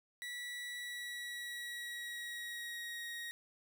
30% pulse tone with pitch glide, 1950 to 1882.5 Hz, B6 to A#6, -23 to +16 cents, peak -39 dBFS, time 0.22-3.31 s, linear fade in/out 0 ms, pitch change -61 cents, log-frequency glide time 0.69-3.06 s, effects none

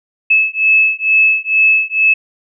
sine beating tone pair, 2600 / 2602.2 Hz, E7 / E7, -24 / -23 cents, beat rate 2.2 Hz, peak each -12 dBFS, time 0.3-2.14 s, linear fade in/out 10 ms, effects none

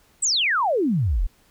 sine exponential sweep, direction down, 8372 to 32.7 Hz, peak -18 dBFS, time 0.22-1.27 s, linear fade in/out 10 ms, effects pink hiss -59 dBFS RMS until 1.5 s

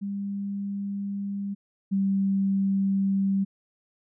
sine tone pair in turn, 199.7 / 195.25 Hz, G3 / G3, +32 / -7 cents, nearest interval unison, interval 39 cents, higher first, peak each -28 / -21 dBFS, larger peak second, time 0.01-1.55 / 1.91-3.45 s, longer neither, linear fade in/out 20 ms, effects none

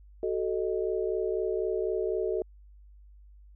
sine chord, D# diminished, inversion first, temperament equal with one note detuned, 376 / 440 / 622.3 Hz, F#4 / A4 / D#5, +28 / 0 / 0 cents, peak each -30 / -30 / -35 dBFS, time 0.23-2.42 s, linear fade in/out 2 ms, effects added 50 Hz sine -50 dBFS peak until 3.55 s

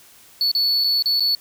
triangle tone with dropouts, 4435 Hz, C#8, in tune, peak -15 dBFS, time 0.41-1.35 s, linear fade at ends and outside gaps 1 ms, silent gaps 0.515-0.55 / 0.839-0.843 / 1.024-1.058 / 1.197-1.205 s, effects white hiss -49 dBFS RMS until 1.4 s

